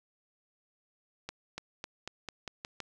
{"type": "accelerating click train", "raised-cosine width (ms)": 0.2, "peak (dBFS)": -21, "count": 8, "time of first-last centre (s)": [1.29, 2.803], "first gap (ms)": 290, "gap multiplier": 0.9, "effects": []}